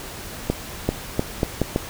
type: accelerating click train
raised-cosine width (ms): 2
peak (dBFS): -5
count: 6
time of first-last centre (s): 0.5-1.761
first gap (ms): 390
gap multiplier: 0.78
effects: pink hiss -35 dBFS RMS until 1.89 s